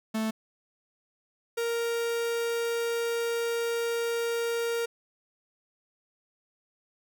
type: tone pair in turn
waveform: 45% pulse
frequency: 220 / 466.2 Hz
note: A3 / A#4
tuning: 0 / 0 cents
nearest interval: octave + minor second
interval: 1300 cents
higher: second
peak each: -27 dBFS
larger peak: neither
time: 0.14-0.31 / 1.57-4.86 s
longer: second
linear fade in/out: 10 ms
effects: none